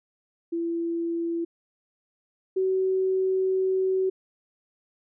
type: tone pair in turn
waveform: sine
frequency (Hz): 336.4 / 377.6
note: E4 / F#4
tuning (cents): +35 / +35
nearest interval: major second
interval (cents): 200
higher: second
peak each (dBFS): -25 / -21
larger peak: second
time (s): 0.52-1.45 / 2.56-4.1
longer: second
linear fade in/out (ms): 10
effects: none